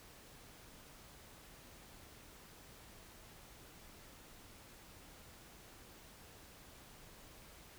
silence, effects pink hiss -58 dBFS RMS until 7.78 s

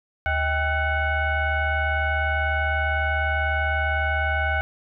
sine tone with frequency modulation, 787 Hz, G5, 7 cents sharp, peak -20 dBFS, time 0.26-4.61 s, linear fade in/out 0 ms, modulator 711 Hz, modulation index 1.7, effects none

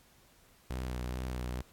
sawtooth tone with vibrato, 62.4 Hz, B1, 19 cents sharp, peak -31 dBFS, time 0.7-1.62 s, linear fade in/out 5 ms, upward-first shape sine, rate 2.3 Hz, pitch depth 26 cents each way, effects pink hiss -63 dBFS RMS until 1.72 s + AAC 64 kbps

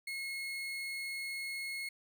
35% pulse tone, 2168 Hz, C#7, 39 cents flat, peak -36 dBFS, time 0.07-1.89 s, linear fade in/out 5 ms, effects none

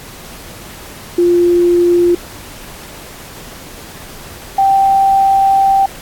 sine tone pair in turn, 349.2 / 781.4 Hz, F4 / G5, 0 / -6 cents, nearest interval octave + major second, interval 1394 cents, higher second, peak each -7 dBFS, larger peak neither, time 1.18-2.15 / 4.58-5.86 s, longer second, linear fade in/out 5 ms, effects pink hiss -33 dBFS RMS until 6.01 s + AAC 64 kbps

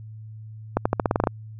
accelerating click train, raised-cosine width 1 ms, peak -5 dBFS, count 10, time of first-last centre 0.77-1.272 s, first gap 85 ms, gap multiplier 0.89, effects added 109 Hz sine -37 dBFS peak until 1.59 s

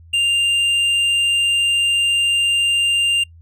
sine tone with hard clipping, 2794 Hz, F7, in tune, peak -15 dBFS, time 0.13-3.24 s, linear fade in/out 10 ms, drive 5 dB, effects noise-tail reverb RT60 0.1 s tail -25 dB re dry + added 83 Hz sine -41 dBFS peak until 3.41 s

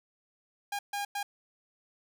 sawtooth tone bursts at uneven times, 811 Hz, G#5, 41 cents flat, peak -28 dBFS, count 3, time 0.72-0.79 / 0.93-1.05 / 1.15-1.23 s, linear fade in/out 5 ms, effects none

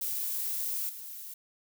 violet noise with level steps, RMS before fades -33 / -43 dBFS, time 0.01-1.34 s, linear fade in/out 5 ms, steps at 0.89 s, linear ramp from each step 5 ms, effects none

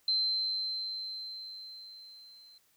sine tone with level ramp, 4101 Hz, C8, 36 cents flat, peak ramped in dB -25 to -54 dBFS, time 0.08-2.58 s, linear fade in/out 2 ms, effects white hiss -69 dBFS RMS until 2.76 s

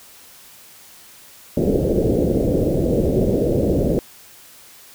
white low-pass noise, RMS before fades -18 dBFS, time 1.57-3.99 s, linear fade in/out 0 ms, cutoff 550 Hz, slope 48 dB/octave, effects white hiss -45 dBFS RMS until 4.94 s

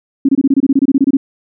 sine tone bursts, 272.9 Hz, C#4, 27 cents flat, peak -6 dBFS, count 15, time 0.25-1.17 s, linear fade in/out 5 ms, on 38 ms, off 25 ms, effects none

